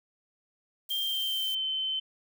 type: noise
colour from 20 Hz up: violet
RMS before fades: -40 dBFS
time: 0.89-1.55 s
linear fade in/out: 5 ms
type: tone with pitch glide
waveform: sine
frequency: 3179 to 3074 Hz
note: G7 to G7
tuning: +24 to -35 cents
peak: -28 dBFS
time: 0.9-2 s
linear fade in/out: 10 ms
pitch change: -59 cents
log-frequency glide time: 1.01-1.65 s
effects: none